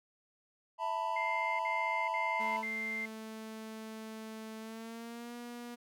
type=chord; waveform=triangle; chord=E suspended fourth; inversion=none; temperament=equal with one note detuned; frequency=659.3 / 892.3 / 987.8 Hz; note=E5 / A5 / B5; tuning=0 / +24 / 0 cents; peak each=-38 / -34 / -34 dBFS; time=0.78-2.64 s; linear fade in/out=50 ms
type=tone bursts; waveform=sine; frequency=2093 Hz; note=C7; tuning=in tune; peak=-35 dBFS; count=4; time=1.16-3.057 s; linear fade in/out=5 ms; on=430 ms; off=59 ms
type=tone with pitch glide; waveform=sawtooth; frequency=220 to 239.9 Hz; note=A3 to A#3; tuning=0 to +50 cents; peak=-39 dBFS; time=2.39-5.76 s; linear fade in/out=20 ms; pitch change=+150 cents; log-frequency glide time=4.59-5.35 s
effects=none